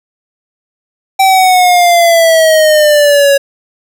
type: exponential sweep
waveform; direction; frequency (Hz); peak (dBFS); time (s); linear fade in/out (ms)
square; down; 776 to 554.4; -5; 1.19-3.38; 10
effects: none